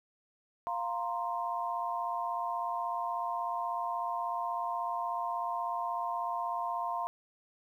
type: chord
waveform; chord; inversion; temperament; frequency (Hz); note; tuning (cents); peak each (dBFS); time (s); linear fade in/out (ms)
sine; F suspended fourth; none; just; 698.5 / 931.3 / 1047.7; F5 / Bb5 / C6; 0 / -2 / +2; -36 / -36 / -36; 0.67-7.07; 0
effects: 11-bit